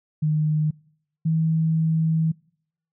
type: tone pair in turn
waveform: sine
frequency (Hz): 153.5 / 160.67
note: D#3 / E3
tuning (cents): -23 / -44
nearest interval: minor second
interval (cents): 79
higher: second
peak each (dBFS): -18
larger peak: neither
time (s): 0.22-0.71 / 1.25-2.32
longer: second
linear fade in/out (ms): 10
effects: noise-tail reverb RT60 0.7 s tail -26 dB re dry